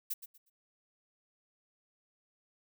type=noise with echo; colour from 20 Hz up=violet; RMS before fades=-35 dBFS; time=0.1-0.14 s; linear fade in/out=10 ms; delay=120 ms; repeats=3; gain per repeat=-12 dB; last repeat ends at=0.5 s; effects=none